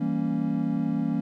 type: chord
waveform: triangle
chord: E diminished seventh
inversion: none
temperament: equal with one note detuned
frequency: 164.81 / 196 / 231.9 / 277.2 Hz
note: E3 / G3 / Bb3 / Db4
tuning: 0 / 0 / -9 / 0 cents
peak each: -28 / -29 / -26 / -27 dBFS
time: 0-1.21 s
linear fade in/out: 10 ms
effects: none